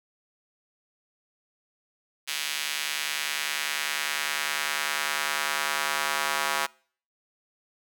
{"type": "tone with high-pass filter sweep", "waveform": "square", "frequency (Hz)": 75, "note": "D2", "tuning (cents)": 37, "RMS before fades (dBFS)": -29, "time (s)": [2.27, 6.67], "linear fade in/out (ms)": 20, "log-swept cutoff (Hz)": [2700, 1100], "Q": 1.2, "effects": ["noise-tail reverb RT60 0.5 s tail -25 dB re dry"]}